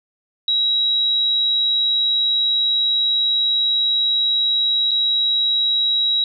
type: tone with dropouts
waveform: sine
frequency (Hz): 3860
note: B7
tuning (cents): -40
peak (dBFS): -15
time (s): 0.48-6.24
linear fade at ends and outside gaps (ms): 2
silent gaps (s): 4.91-4.914
effects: none